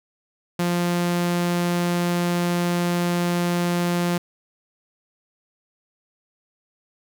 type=tone; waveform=sawtooth; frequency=174.61 Hz; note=F3; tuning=in tune; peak=-16 dBFS; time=0.59-4.18 s; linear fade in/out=5 ms; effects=none